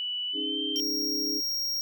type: tone with pitch glide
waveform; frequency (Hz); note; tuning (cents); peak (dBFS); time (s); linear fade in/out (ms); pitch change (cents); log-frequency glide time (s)
sine; 2960 to 3134; F#7 to G7; 0 to -1; -29; 0-0.8; 0; +99; 0.27-0.6
type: chord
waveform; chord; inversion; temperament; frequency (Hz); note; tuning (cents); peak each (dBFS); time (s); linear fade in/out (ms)
sine; C# suspended second; none; equal; 277.2 / 311.1 / 415.3; C#4 / D#4 / G#4; 0 / 0 / 0; -37 / -35 / -38; 0.33-1.42; 50
type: tone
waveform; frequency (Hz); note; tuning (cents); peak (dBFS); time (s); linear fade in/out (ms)
square; 5588; F8; 0; -28; 0.76-1.81; 0
effects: none